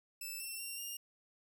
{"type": "tone with pitch steps", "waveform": "5% pulse", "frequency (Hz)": [2637, 2696, 2755, 2816], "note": ["E7", "E7", "F7", "F7"], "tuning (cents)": [0, 38, -24, 14], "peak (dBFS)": -33, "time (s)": [0.21, 0.97], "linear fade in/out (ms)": 5, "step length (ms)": 190, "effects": []}